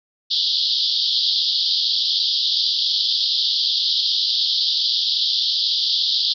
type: band-pass noise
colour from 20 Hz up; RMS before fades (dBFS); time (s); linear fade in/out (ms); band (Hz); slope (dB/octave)
white; -20; 0.3-6.34; 20; 3200 to 5000; 96
effects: none